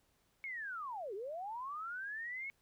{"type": "linear two-way sweep", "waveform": "sine", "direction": "down then up", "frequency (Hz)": [2217, 369, 2217], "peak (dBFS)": -40, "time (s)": [0.44, 2.5], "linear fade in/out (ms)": 0, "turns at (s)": 1.14, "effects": ["pink hiss -75 dBFS RMS until 2.61 s"]}